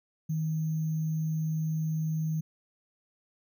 sine tone with sample-and-hold, 158 Hz, D#3, 27 cents sharp, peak -27 dBFS, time 0.29-2.41 s, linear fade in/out 10 ms, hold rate 6300 Hz, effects none

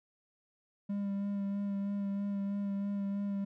triangle tone with vibrato, 200 Hz, G3, 35 cents sharp, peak -30 dBFS, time 0.89-3.45 s, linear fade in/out 10 ms, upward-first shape sine, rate 3.1 Hz, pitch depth 18 cents each way, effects none

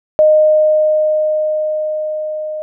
sine tone with level ramp, 616 Hz, D#5, 17 cents flat, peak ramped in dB -5 to -20 dBFS, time 0.19-2.62 s, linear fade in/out 0 ms, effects none

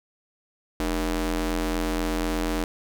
sawtooth ring-modulated tone, 172.2 Hz, F3, 24 cents flat, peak -17 dBFS, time 0.8-2.64 s, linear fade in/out 0 ms, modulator 128 Hz, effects none

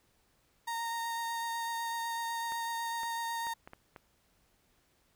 35% pulse tone with vibrato, 925 Hz, A#5, 14 cents flat, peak -32 dBFS, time 0.67-3.54 s, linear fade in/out 10 ms, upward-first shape sine, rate 8 Hz, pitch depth 12 cents each way
clicks, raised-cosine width 0.5 ms, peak -32 dBFS, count 6, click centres 2.521 / 3.033 / 3.469 / 3.675 / 3.734 / 3.962 s
effects pink hiss -71 dBFS RMS until 5.15 s

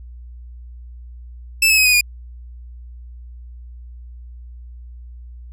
sawtooth tone with pitch steps, 2637 / 2586 / 2535 / 2486 / 2438 Hz, E7 / E7 / D#7 / D#7 / D#7, 0 / -34 / +32 / -2 / -36 cents, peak -8 dBFS, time 1.62-2.01 s, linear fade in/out 5 ms, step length 78 ms, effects added 60 Hz sine -34 dBFS peak until 5.52 s

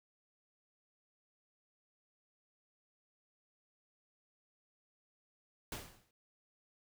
pink noise with exponential decay, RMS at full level -40 dBFS, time 5.72-6.11 s, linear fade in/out 2 ms, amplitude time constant 84 ms, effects none

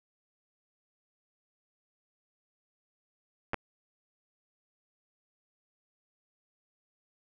clicks, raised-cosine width 0.5 ms, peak -16 dBFS, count 2, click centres 3.534 / 3.543 s, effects none

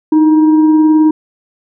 sine tone with frequency modulation, 310 Hz, D#4, 6 cents flat, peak -5 dBFS, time 0.12-1.11 s, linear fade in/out 5 ms, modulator 639 Hz, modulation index 0.31, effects none

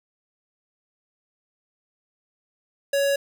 square tone, 559 Hz, C#5, 14 cents sharp, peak -20 dBFS, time 2.93-3.16 s, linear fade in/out 5 ms, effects 8-bit

